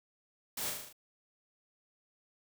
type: noise with echo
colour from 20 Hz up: white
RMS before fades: -38 dBFS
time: 0.57-0.7 s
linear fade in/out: 5 ms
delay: 38 ms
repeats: 6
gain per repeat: -3 dB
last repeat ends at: 0.928 s
effects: none